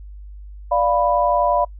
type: chord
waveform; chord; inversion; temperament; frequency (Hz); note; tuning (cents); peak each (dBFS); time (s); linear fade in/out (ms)
sine; B diminished; first; equal; 587.3 / 698.5 / 987.8; D5 / F5 / B5; 0 / 0 / 0; -19; 0.71-1.65; 10
effects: noise-tail reverb RT60 0.1 s tail -25 dB re dry + added 50 Hz sine -34 dBFS peak until 1.79 s